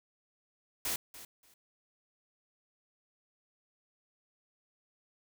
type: noise with echo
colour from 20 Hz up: white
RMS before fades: -34 dBFS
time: 0.85-0.96 s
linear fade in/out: 2 ms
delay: 290 ms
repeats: 2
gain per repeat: -15 dB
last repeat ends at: 1.54 s
effects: none